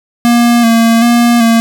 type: tone with vibrato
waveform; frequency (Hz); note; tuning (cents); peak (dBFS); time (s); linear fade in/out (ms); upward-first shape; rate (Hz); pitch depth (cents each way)
square; 233.1; A#3; 0; -6; 0.25-1.6; 0; square; 1.3; 31
effects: none

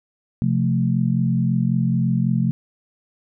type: chord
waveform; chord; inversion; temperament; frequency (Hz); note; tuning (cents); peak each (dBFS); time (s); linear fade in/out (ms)
sine; F major; second; equal; 130.81 / 174.61 / 220; C3 / F3 / A3; 0 / 0 / 0; -20 / -21 / -22; 0.42-2.51; 0
effects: none

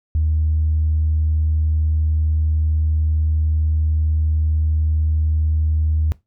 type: tone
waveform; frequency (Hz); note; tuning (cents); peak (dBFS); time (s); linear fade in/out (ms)
sine; 77.78; D#2; 0; -14; 0.15-6.12; 0
effects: noise-tail reverb RT60 0.2 s tail -20 dB re dry + tanh soft clip ceiling -10 dBFS

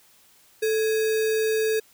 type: tone with sample-and-hold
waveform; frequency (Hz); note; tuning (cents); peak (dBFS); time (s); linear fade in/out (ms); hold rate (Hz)
sine; 438.4; A4; -6; -20; 0.62-1.8; 10; 2100
effects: white hiss -57 dBFS RMS until 1.93 s

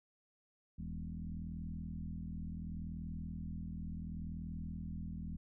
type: tone with frequency modulation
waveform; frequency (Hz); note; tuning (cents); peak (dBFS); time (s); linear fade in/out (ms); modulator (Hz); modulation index
sine; 123.47; B2; 0; -40; 0.78-5.37; 10; 40.7; 2.5
effects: none

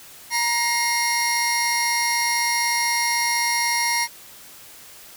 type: tone cluster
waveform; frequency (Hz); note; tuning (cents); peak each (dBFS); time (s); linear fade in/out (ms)
30% pulse; 941 / 2131 / 5610; A#5 / C7 / F8; +16 / +31 / +7; -21; 0.3-4.08; 50
effects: white hiss -44 dBFS RMS until 5.16 s

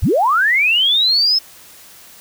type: linear sweep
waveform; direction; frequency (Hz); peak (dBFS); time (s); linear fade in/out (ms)
sine; up; 33.68 to 5274; -11; 0.02-1.39; 10
effects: white hiss -42 dBFS RMS until 2.2 s

